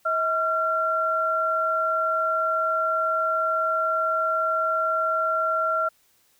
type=tone pair together; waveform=sine; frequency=641.2 / 1369 Hz; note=E5 / F6; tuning=-48 / -35 cents; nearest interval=octave + minor second; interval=1313 cents; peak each=-26 / -22 dBFS; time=0.05-5.89 s; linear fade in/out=10 ms; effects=white hiss -63 dBFS RMS until 6.39 s